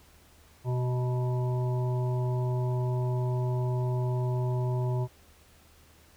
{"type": "harmonic tone with a mistuned harmonic", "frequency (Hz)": 125.2, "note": "B2", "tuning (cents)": 24, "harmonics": [1, 3, 5, 7, 8], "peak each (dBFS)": [-26, -36, -40, -43, -44], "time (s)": [0.64, 5.08], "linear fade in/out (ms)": 50, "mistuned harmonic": 8, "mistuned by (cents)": -48, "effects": ["added 77 Hz sine -59 dBFS peak until 6.16 s", "pink hiss -59 dBFS RMS until 6.16 s"]}